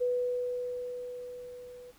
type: tone with level ramp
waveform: sine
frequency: 493.9 Hz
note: B4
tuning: in tune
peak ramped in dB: -25 to -46 dBFS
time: 0-1.92 s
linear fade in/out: 20 ms
effects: pink hiss -61 dBFS RMS until 1.98 s